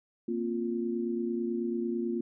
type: chord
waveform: sine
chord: Bb suspended second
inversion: none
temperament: just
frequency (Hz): 233.1 / 262.2 / 349.6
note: Bb3 / C4 / F4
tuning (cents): 0 / +4 / +2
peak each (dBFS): -32 / -38 / -32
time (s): 0.28-2.21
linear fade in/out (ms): 5
effects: none